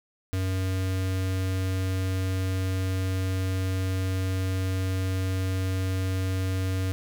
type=tone with notch filter; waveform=square; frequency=94 Hz; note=F#2; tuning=28 cents sharp; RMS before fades=-27 dBFS; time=0.33-6.92 s; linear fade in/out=0 ms; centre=900 Hz; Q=1.9; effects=none

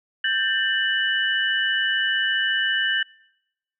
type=tone cluster; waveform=sine; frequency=1572 / 1787 / 2960 Hz; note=G6 / A6 / F#7; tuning=+4 / +26 / 0 cents; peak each=-24 dBFS; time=0.24-3.03 s; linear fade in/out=5 ms; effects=noise-tail reverb RT60 0.9 s tail -25 dB re dry

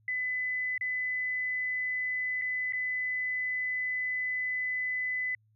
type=tone with dropouts; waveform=sine; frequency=2007 Hz; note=B6; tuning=27 cents sharp; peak=-29 dBFS; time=0.08-5.35 s; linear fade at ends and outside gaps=2 ms; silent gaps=0.779-0.81 / 2.415-2.419 / 2.724-2.733 s; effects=added 108 Hz sine -64 dBFS peak until 5.55 s

